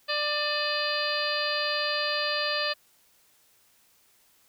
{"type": "harmonic tone with a mistuned harmonic", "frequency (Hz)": 593, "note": "D5", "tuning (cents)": 17, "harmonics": [1, 2, 3, 4, 5, 6, 7, 8], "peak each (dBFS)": [-32, -34, -32, -35, -36, -37, -34, -33], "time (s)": [0.08, 2.74], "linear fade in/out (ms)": 20, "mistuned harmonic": 4, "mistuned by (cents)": 110, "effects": ["white hiss -63 dBFS RMS until 4.48 s"]}